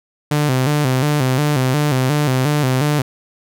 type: tone with vibrato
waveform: sawtooth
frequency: 138.59 Hz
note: C#3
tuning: in tune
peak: -10 dBFS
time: 0.31-3.02 s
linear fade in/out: 5 ms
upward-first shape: square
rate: 2.8 Hz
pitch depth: 120 cents each way
effects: none